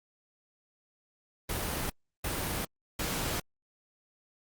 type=noise bursts; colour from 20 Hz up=pink; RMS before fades=-33 dBFS; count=3; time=1.49-3.4 s; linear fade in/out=5 ms; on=410 ms; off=340 ms; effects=Opus 32 kbps